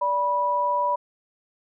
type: tone pair together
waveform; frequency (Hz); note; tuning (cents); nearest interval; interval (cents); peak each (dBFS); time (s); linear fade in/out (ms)
sine; 583 / 978.7; D5 / B5; -13 / -16; major sixth; 897; -27 / -21; 0.01-0.96; 10
effects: none